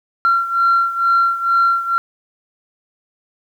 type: beating tone pair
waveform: sine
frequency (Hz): 1368 / 1370.2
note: F6 / F6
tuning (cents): -36 / -33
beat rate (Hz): 2.2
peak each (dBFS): -13 / -17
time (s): 0.25-1.98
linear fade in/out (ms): 0
effects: tanh soft clip ceiling -7 dBFS + 8-bit